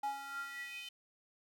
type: tone with high-pass filter sweep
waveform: square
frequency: 277.2 Hz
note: C#4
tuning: in tune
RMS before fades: -43 dBFS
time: 0.03-0.89 s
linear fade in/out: 5 ms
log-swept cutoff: 790 to 3000 Hz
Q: 7.7
effects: none